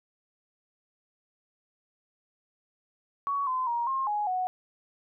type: tone with pitch steps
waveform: sine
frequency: 1122 / 1026 / 944 / 1067 / 834 / 738 Hz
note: C#6 / C6 / A#5 / C6 / G#5 / F#5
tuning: +21 / -34 / +22 / +34 / +7 / -5 cents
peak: -26 dBFS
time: 3.27-4.47 s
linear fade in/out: 0 ms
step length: 200 ms
effects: none